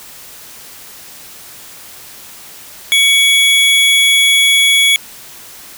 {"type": "tone pair together", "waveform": "square", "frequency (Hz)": [2250, 3365], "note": ["C#7", "G#7"], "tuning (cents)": [25, 22], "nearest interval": "perfect fifth", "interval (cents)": 697, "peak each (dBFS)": -11, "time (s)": [2.92, 4.96], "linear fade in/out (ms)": 0, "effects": ["white hiss -35 dBFS RMS until 5.77 s"]}